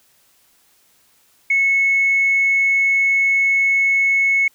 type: tone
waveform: sine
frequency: 2197 Hz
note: C#7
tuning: 16 cents flat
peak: -12 dBFS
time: 1.5-4.48 s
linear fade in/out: 5 ms
effects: tanh soft clip ceiling -8 dBFS + white hiss -57 dBFS RMS until 4.54 s